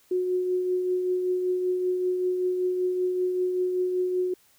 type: tone with tremolo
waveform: sine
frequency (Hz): 364.9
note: F#4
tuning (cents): -24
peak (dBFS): -21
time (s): 0.11-4.34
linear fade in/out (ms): 5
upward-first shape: triangle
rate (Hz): 5.2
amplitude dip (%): 40
effects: white hiss -61 dBFS RMS until 4.58 s